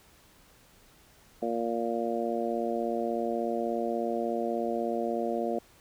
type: harmonic tone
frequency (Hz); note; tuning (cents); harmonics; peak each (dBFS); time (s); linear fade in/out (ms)
116.5; A#2; -1; 2 / 3 / 4 / 5 / 6; -34 / -34 / -34 / -34 / -34; 1.42-5.59; 5
effects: pink hiss -59 dBFS RMS until 5.8 s